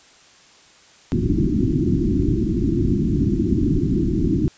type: low-pass noise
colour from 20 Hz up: white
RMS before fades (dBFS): -19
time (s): 1.12-4.48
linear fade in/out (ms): 0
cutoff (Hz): 360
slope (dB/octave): 96
effects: white hiss -50 dBFS RMS until 4.57 s + resampled to 16000 Hz